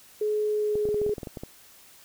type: tone with pitch glide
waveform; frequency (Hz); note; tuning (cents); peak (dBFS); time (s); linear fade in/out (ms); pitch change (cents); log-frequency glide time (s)
sine; 423.8 to 418.4; G#4 to G#4; +35 to +13; -23; 0.21-1.14; 5; -22; 0.43-1.02
type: clicks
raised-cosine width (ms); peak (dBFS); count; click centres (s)
2; -22; 12; 0.755 / 0.854 / 0.889 / 0.944 / 1.016 / 1.064 / 1.094 / 1.182 / 1.232 / 1.272 / 1.372 / 1.435
effects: white hiss -53 dBFS RMS until 2.04 s